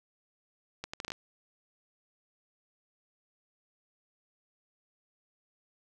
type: accelerating click train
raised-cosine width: 0.2 ms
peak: -20 dBFS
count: 7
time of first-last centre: 0.84-1.119 s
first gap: 95 ms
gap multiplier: 0.7
effects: none